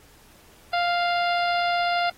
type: harmonic tone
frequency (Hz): 698.5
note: F5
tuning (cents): 0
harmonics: 1 / 2 / 3 / 4 / 5 / 6 / 7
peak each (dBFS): -22 / -28 / -32 / -34 / -36 / -38 / -39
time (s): 0.73-2.1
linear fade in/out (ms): 5
effects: pink hiss -54 dBFS RMS until 2.17 s + AAC 48 kbps